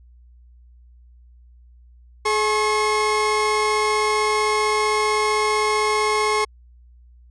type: tone pair together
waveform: 30% pulse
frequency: 425.4 / 1081.3 Hz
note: G#4 / C#6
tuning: +42 / -43 cents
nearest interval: octave + major third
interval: 1615 cents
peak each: -18 dBFS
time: 2.25-6.45 s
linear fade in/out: 10 ms
effects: added 60 Hz sine -46 dBFS peak until 7.3 s + resampled to 22050 Hz